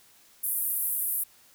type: band-pass noise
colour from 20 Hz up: white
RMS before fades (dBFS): -29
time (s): 0.43-1.24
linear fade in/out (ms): 10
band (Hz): 10000 to 15000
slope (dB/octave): 48
effects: white hiss -58 dBFS RMS until 1.54 s